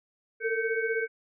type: tone cluster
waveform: sine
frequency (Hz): 444.2 / 459.8 / 1548 / 2227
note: A4 / A#4 / G6 / C#7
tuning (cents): +16 / -24 / -22 / +7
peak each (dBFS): -31 / -31 / -31 / -35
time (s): 0.4-1.08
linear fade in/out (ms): 50
effects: none